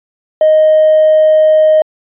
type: tone with hard clipping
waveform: sine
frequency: 622.3 Hz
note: D#5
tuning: in tune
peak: -5 dBFS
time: 0.41-1.82 s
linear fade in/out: 2 ms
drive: 1 dB
effects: resampled to 8000 Hz